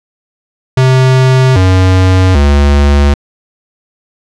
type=tone with pitch steps; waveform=square; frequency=130.1 / 93.1 / 71.4 Hz; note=C3 / F#2 / D2; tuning=-9 / +11 / -48 cents; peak=-5 dBFS; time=0.77-3.14 s; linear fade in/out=5 ms; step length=790 ms; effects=low-pass 6000 Hz 12 dB/octave